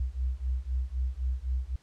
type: beating tone pair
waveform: sine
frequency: 61.74 / 65.64 Hz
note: B1 / C2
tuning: 0 / +6 cents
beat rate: 3.9 Hz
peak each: -31 dBFS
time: 0-1.76 s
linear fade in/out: 5 ms
effects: pink hiss -64 dBFS RMS until 1.82 s + low-pass 8000 Hz 12 dB/octave